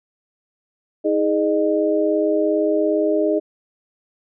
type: tone cluster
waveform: sine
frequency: 317.9 / 415.3 / 611 Hz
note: D#4 / G#4 / D#5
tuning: +37 / 0 / -32 cents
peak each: -20 dBFS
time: 1.04-3.4 s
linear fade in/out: 20 ms
effects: none